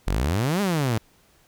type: exponential two-way sweep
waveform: sawtooth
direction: up then down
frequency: 41.22 to 210.3 to 105.3 Hz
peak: -17 dBFS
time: 0.07-0.98 s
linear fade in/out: 0 ms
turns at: 0.61 s
effects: pink hiss -59 dBFS RMS until 1.47 s